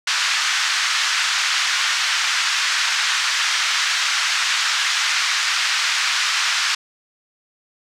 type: band-pass noise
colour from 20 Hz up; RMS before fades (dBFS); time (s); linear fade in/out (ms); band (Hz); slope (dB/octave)
pink; -20; 0.07-6.75; 5; 1300 to 6400; 24
effects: none